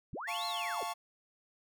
sine linear two-way sweep, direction up then down, 58.2 to 4303 to 344.6 Hz, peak -38 dBFS, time 0.13-0.83 s, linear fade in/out 0 ms, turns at 0.46 s
45% pulse chord, F augmented, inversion none, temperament equal, 698.5 / 880 / 1108.7 Hz, F5 / A5 / C#6, 0 / 0 / 0 cents, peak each -40 dBFS, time 0.27-0.94 s, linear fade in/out 20 ms
effects none

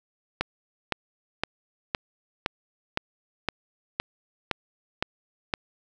click train, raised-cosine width 0.3 ms, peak -8 dBFS, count 11, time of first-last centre 0.41-5.538 s, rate 1.95 Hz, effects none

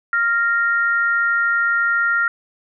sine tone pair together, 1396.9 / 1855.8 Hz, F6 / A#6, 0 / -8 cents, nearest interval perfect fourth, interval 492 cents, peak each -16 / -21 dBFS, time 0.13-2.28 s, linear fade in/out 2 ms, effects none

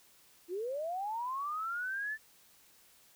sine linear sweep, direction up, 329.6 to 1776 Hz, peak -34 dBFS, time 0.48-2.18 s, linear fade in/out 50 ms, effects white hiss -63 dBFS RMS until 3.15 s

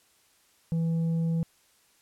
sine tone with tanh clipping, 164.81 Hz, E3, in tune, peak -25 dBFS, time 0.72-1.43 s, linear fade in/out 0 ms, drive 4 dB, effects white hiss -64 dBFS RMS until 2.01 s + low-pass 12000 Hz 12 dB/octave

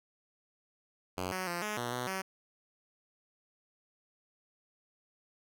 5% pulse tone with pitch steps, 91.7 / 185.9 / 173.6 / 211.5 / 120.5 / 124.2 / 190.3 Hz, F#2 / F#3 / F3 / G#3 / B2 / B2 / F#3, -15 / +8 / -10 / +32 / -42 / +10 / +49 cents, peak -23 dBFS, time 1.17-2.22 s, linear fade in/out 10 ms, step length 150 ms, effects none

